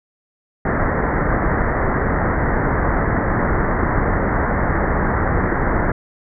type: low-pass noise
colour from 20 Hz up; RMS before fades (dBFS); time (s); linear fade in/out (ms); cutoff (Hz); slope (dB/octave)
pink; -18; 0.65-5.92; 5; 2000; 96
effects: none